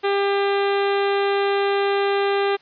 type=harmonic tone with a mistuned harmonic; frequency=399.1 Hz; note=G4; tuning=31 cents sharp; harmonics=1 / 2 / 3 / 4 / 5 / 6 / 7 / 8 / 9 / 10; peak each=-19 / -25 / -29 / -31 / -33 / -35 / -36 / -37 / -38 / -39 dBFS; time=0.03-2.57 s; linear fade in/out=20 ms; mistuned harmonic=7; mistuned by=-22 cents; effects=white hiss -54 dBFS RMS until 2.61 s + resampled to 11025 Hz